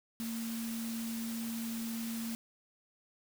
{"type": "tone in noise", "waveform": "sine", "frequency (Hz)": 228.5, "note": "A#3", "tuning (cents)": -34, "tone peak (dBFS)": -36, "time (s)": [0.2, 2.35], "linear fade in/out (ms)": 0, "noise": "white", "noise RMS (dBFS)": -45, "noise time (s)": [0.2, 2.35], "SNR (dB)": 6, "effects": []}